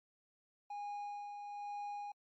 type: tone with tremolo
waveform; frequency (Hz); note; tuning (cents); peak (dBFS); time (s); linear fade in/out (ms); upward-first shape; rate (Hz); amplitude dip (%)
triangle; 820; G#5; -22; -38; 0.7-2.12; 5; sine; 1.1; 40
effects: MP3 32 kbps